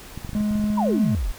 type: clicks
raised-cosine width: 5 ms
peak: -20 dBFS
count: 11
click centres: 0.176 / 0.248 / 0.293 / 0.332 / 0.364 / 0.408 / 0.51 / 0.556 / 0.597 / 0.641 / 0.703 s
type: tone with pitch glide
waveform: triangle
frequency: 210.2 to 213.5 Hz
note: G#3 to G#3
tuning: +21 to +48 cents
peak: -18 dBFS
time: 0.35-1.15 s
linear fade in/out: 0 ms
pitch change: +27 cents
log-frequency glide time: 0.8-0.97 s
type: exponential sweep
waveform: sine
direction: down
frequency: 1044 to 32.7 Hz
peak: -21 dBFS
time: 0.77-1.32 s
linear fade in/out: 10 ms
effects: pink hiss -42 dBFS RMS until 1.38 s